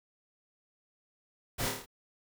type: noise with echo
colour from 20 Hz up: pink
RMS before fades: -33 dBFS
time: 1.58-1.7 s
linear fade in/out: 20 ms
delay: 27 ms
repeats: 6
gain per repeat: -3 dB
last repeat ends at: 1.862 s
effects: none